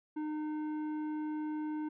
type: tone with tanh clipping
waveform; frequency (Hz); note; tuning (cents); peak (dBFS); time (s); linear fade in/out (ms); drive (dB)
sine; 305.5; D#4; -32; -36; 0.16-1.89; 10; 10
effects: none